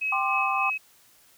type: tone with tremolo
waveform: sine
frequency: 2559 Hz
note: D#7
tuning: 48 cents sharp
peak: -24 dBFS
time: 0.01-0.78 s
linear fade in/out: 10 ms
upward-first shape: sine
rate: 3.4 Hz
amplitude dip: 50%
type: chord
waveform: sine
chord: G suspended fourth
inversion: none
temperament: equal with one note detuned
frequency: 784 / 1046.5 / 1188.3 Hz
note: G5 / C6 / D6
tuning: 0 / 0 / +20 cents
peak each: -28 dBFS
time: 0.12-0.7 s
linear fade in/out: 5 ms
effects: white hiss -58 dBFS RMS until 1.37 s